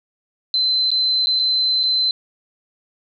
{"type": "tone with dropouts", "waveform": "sine", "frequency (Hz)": 4065, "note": "B7", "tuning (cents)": 49, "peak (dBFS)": -15, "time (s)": [0.54, 2.11], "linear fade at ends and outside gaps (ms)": 1, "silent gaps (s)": [[0.905, 0.915], [1.26, 1.27], [1.393, 1.397], [1.832, 1.836]], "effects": []}